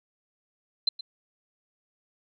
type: tone with echo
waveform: sine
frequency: 4082 Hz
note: C8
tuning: 44 cents flat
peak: -19 dBFS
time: 0.87-0.89 s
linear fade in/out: 5 ms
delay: 120 ms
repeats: 1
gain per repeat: -15 dB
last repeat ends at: 1.01 s
effects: none